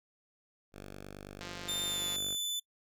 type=tone; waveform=5% pulse; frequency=49.2 Hz; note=G1; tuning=7 cents sharp; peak=-34 dBFS; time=0.72-2.37 s; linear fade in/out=50 ms
type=click train; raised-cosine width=0.2 ms; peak=-27 dBFS; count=132; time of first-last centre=1.41-2.159 s; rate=175 Hz
type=tone with pitch glide; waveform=sawtooth; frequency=3591 to 3503 Hz; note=A7 to A7; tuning=+35 to -8 cents; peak=-30 dBFS; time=1.68-2.6 s; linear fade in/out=10 ms; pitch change=-43 cents; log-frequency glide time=1.86-2.05 s
effects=noise-tail reverb RT60 0.1 s tail -24 dB re dry